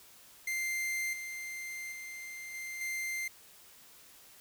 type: tone with level steps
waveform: 45% pulse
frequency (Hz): 2093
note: C7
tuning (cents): 0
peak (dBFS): -32 / -39 / -42 / -39 / -34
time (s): 0.47-3.28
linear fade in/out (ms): 5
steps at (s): 1.13 / 1.92 / 2.54 / 2.81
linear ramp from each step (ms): 2
effects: white hiss -57 dBFS RMS until 4.4 s